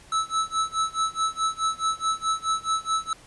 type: tone with tremolo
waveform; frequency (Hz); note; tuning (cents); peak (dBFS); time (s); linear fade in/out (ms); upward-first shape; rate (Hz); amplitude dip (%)
square; 1307; E6; -15; -21; 0.12-3.13; 2; sine; 4.7; 95
effects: pink hiss -51 dBFS RMS until 3.26 s + resampled to 24000 Hz